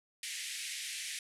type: band-pass noise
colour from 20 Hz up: pink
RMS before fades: -41 dBFS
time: 0.23-1.19 s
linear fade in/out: 2 ms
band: 1900 to 11000 Hz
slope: 48 dB/octave
effects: none